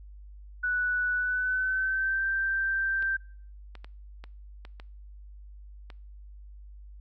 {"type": "tone with pitch glide", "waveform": "sine", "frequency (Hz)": [1480, 1568], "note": ["F#6", "G6"], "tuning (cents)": [0, 0], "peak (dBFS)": -25, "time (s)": [0.63, 3.17], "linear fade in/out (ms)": 10, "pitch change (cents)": 100, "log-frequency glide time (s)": [1.15, 2.25]}
{"type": "clicks", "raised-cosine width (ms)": 0.3, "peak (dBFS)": -29, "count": 7, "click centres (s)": [3.025, 3.753, 3.845, 4.24, 4.651, 4.799, 5.902]}
{"effects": ["noise-tail reverb RT60 0.5 s tail -23 dB re dry", "added 50 Hz sine -44 dBFS peak until 7 s"]}